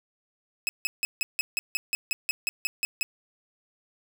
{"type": "tone bursts", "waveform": "sawtooth", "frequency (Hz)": 2579, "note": "E7", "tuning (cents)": -39, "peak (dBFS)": -21, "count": 14, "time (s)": [0.67, 3.03], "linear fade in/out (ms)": 0, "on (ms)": 20, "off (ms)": 160, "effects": []}